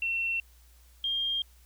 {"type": "tone pair in turn", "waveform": "sine", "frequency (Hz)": [2710, 3211], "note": ["E7", "G7"], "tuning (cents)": [47, 41], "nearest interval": "minor third", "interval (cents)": 294, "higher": "second", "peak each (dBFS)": -27, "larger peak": "neither", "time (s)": [[0.02, 0.4], [1.04, 1.42]], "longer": "neither", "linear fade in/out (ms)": 2, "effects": ["added 60 Hz sine -55 dBFS peak until 1.65 s", "white hiss -63 dBFS RMS until 1.65 s"]}